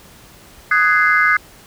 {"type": "chord", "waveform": "sine", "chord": "Ab dominant seventh", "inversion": "second", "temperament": "just", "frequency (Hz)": [1245.9, 1495.1, 1661.2, 2077], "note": ["Eb6", "Gb6", "Ab6", "C7"], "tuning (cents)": [2, 18, 0, -13], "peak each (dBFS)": -16, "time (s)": [0.71, 1.37], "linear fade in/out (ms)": 5, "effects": ["tanh soft clip ceiling -2 dBFS", "pink hiss -44 dBFS RMS until 1.66 s"]}